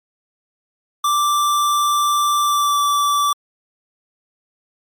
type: tone with pitch glide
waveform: square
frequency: 1174.7 to 1160.5 Hz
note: D6 to D6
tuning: 0 to -21 cents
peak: -15 dBFS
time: 1.04-3.33 s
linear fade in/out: 5 ms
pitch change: -21 cents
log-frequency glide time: 2.43-2.79 s
effects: MP3 96 kbps